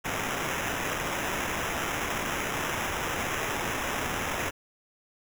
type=noise with sample-and-hold; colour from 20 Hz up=white; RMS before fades=-31 dBFS; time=0.04-4.51 s; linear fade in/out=20 ms; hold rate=4410 Hz; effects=none